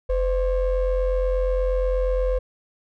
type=ring-modulated tone; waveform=triangle; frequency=277.2 Hz; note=C#4; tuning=in tune; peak=-14 dBFS; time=0.09-2.39 s; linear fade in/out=10 ms; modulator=233 Hz; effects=none